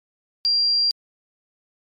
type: tone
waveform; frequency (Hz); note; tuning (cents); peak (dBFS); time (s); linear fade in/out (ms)
sine; 4754; D8; +20; -16; 0.45-0.91; 0
effects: MP3 64 kbps